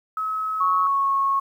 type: tone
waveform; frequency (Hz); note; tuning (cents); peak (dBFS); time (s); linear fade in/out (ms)
sine; 1285; E6; -45; -23; 0.17-0.87; 2
type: tone with pitch glide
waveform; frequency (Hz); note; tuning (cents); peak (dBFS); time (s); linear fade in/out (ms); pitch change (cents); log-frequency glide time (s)
sine; 1108.7 to 1096.6; C#6 to C#6; 0 to -19; -18; 0.6-1.4; 10; -19; 0.86-1.12
effects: 9-bit